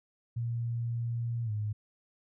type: tone with pitch glide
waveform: sine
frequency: 117.5 to 105.9 Hz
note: A#2 to G#2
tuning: +14 to +34 cents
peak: -30 dBFS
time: 0.36-1.73 s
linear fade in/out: 10 ms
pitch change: -180 cents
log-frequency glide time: 1.44-1.51 s
effects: none